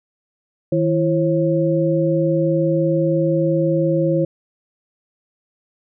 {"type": "tone cluster", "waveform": "sine", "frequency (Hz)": [158.3, 335.2, 539], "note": ["D#3", "E4", "C#5"], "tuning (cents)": [30, 29, -49], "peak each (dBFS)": -19, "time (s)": [0.72, 4.25], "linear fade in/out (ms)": 5, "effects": []}